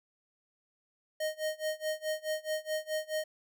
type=tone with tremolo; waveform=square; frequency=621 Hz; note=D#5; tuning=3 cents flat; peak=-30 dBFS; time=1.2-3.24 s; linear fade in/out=5 ms; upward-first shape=sine; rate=4.7 Hz; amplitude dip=95%; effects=none